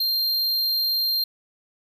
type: tone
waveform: square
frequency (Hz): 4186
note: C8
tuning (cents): 0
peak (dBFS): -21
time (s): 0-1.24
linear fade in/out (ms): 5
effects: none